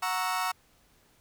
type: chord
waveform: 35% pulse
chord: F# dominant seventh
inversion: none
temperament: equal with one note detuned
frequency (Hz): 734.9 / 932.3 / 1108.7 / 1318.5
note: F#5 / A#5 / C#6 / E6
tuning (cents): -12 / 0 / 0 / 0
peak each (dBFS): -32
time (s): 0.02-0.52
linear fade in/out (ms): 10
effects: pink hiss -64 dBFS RMS until 1.2 s